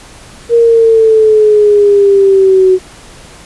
sine exponential sweep, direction down, 470.8 to 370 Hz, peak -3 dBFS, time 0.49-2.79 s, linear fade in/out 50 ms, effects pink hiss -35 dBFS RMS until 3.45 s + resampled to 24000 Hz

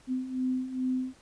sine beating tone pair, 254.9 / 257.3 Hz, C4 / C4, -45 / -29 cents, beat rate 2.4 Hz, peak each -34 / -29 dBFS, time 0.07-1.14 s, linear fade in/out 50 ms, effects pink hiss -59 dBFS RMS until 1.21 s + resampled to 22050 Hz

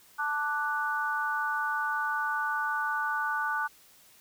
sine chord, D major, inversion second, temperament equal, 880 / 1174.7 / 1480 Hz, A5 / D6 / F#6, 0 / 0 / 0 cents, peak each -33 / -33 / -30 dBFS, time 0.18-3.68 s, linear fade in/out 20 ms, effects white hiss -58 dBFS RMS until 4.2 s

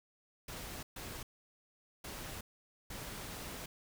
pink noise bursts at uneven times, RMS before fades -45 dBFS, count 4, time 0.48-0.83 / 0.96-1.23 / 2.04-2.41 / 2.9-3.66 s, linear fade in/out 5 ms, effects none

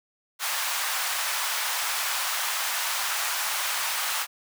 pink high-pass noise, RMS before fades -28 dBFS, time 0.39-4.27 s, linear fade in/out 50 ms, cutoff 860 Hz, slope 24 dB/octave, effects none

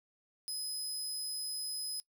25% pulse tone, 5050 Hz, D#8, 25 cents sharp, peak -32 dBFS, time 0.48-2 s, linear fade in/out 0 ms, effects noise-tail reverb RT60 0.1 s tail -21 dB re dry

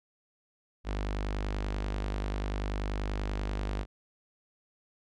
sawtooth tone with notch filter, 50.3 Hz, G1, 45 cents sharp, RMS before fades -33 dBFS, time 0.84-3.86 s, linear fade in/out 50 ms, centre 130 Hz, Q 1.4, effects low-pass 5000 Hz 12 dB/octave

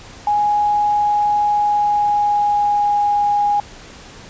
sine tone with pitch glide, 830.6 to 822.5 Hz, G#5 to G#5, 0 to -17 cents, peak -13 dBFS, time 0.27-3.6 s, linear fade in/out 2 ms, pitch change -17 cents, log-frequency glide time 1.47-3.14 s, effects pink hiss -39 dBFS RMS until 4.29 s + resampled to 16000 Hz

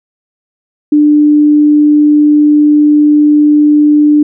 sine tone, 297.5 Hz, D4, 22 cents sharp, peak -3 dBFS, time 0.92-4.23 s, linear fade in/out 5 ms, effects none

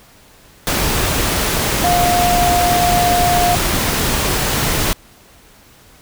sine tone in noise, 707 Hz, F5, 21 cents sharp, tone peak -13 dBFS, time 1.84-3.55 s, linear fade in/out 0 ms, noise pink, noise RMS -17 dBFS, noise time 0.67-4.93 s, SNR +1 dB, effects pink hiss -46 dBFS RMS until 6.01 s

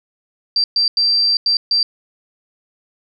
sine tone bursts at uneven times, 4699 Hz, D8, in tune, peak -12 dBFS, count 5, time 0.56-0.64 / 0.76-0.88 / 0.97-1.37 / 1.46-1.57 / 1.71-1.83 s, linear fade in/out 2 ms, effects none

